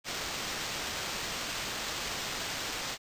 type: noise with sample-and-hold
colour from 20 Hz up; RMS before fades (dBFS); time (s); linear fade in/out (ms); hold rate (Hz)
blue; -36; 0.04-2.98; 50; 11025
effects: resampled to 32000 Hz